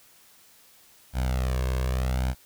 sawtooth tone with flanger, 63.7 Hz, C2, 46 cents flat, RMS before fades -26 dBFS, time 1.13-2.35 s, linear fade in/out 50 ms, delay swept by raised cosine 1.3 to 1.87 ms, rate 0.84 Hz, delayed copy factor +0.75, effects white hiss -56 dBFS RMS until 2.45 s

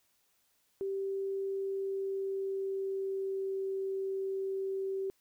sine tone with pitch glide, 390 to 386.2 Hz, G4 to G4, -9 to -26 cents, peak -32 dBFS, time 0.81-5.1 s, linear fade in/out 0 ms, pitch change -17 cents, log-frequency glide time 1.46-3.67 s, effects white hiss -73 dBFS RMS until 5.2 s

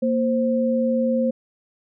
sine tone pair together, 233.1 / 524.4 Hz, A#3 / C5, 0 / +4 cents, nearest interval octave + major second, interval 1404 cents, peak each -20 / -21 dBFS, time 0.02-1.31 s, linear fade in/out 10 ms, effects none

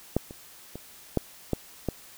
clicks, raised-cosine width 2 ms, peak -9 / -27 / -24 / -9 / -11 / -13 dBFS, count 6, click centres 0.166 / 0.309 / 0.756 / 1.173 / 1.533 / 1.887 s, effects white hiss -50 dBFS RMS until 2.17 s

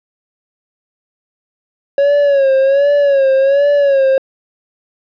triangle tone with vibrato, 554.4 Hz, C#5, in tune, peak -6 dBFS, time 1.98-4.18 s, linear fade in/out 2 ms, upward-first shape sine, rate 1.3 Hz, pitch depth 71 cents each way, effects resampled to 11025 Hz + 8-bit

